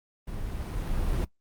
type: noise with level ramp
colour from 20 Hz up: brown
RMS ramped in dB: -35 to -26 dBFS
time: 0.27-1.25 s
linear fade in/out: 10 ms
effects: noise-tail reverb RT60 0.1 s tail -18 dB re dry + Opus 32 kbps